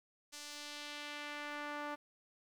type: tone with band-pass filter sweep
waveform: sawtooth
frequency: 293.7 Hz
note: D4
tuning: in tune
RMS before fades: -45 dBFS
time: 0.32-1.96 s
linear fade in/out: 20 ms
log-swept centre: 6400 to 1100 Hz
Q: 1.1
effects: 11-bit